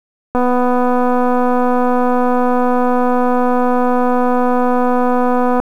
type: click train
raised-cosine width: 1 ms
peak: -3 dBFS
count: 1303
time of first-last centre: 0.35-5.6 s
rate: 248 Hz
effects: 7-bit